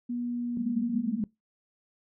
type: tone with pitch glide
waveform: sine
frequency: 241.8 to 239.4 Hz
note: B3 to A#3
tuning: -36 to +46 cents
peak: -29 dBFS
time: 0.09-1.12 s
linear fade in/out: 10 ms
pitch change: -18 cents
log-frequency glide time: 0.2-0.74 s
type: band-pass noise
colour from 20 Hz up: pink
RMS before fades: -32 dBFS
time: 0.57-1.24 s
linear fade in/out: 2 ms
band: 200 to 230 Hz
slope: 96 dB/octave
effects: noise-tail reverb RT60 0.2 s tail -23 dB re dry